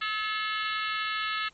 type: harmonic tone with a mistuned harmonic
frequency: 430.7 Hz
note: A4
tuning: 37 cents flat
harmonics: 3 / 4 / 5 / 6 / 7 / 8 / 9 / 10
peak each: -32 / -34 / -36 / -38 / -39 / -40 / -41 / -42 dBFS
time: 0.01-1.49 s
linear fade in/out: 10 ms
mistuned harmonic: 6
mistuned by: +70 cents
effects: pink hiss -61 dBFS RMS until 1.53 s + MP3 32 kbps